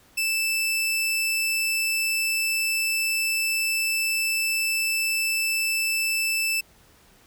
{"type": "tone", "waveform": "sawtooth", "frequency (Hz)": 2642, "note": "E7", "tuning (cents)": 3, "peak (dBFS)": -19, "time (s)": [0.17, 6.61], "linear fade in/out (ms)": 10, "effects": ["pink hiss -56 dBFS RMS until 7.26 s"]}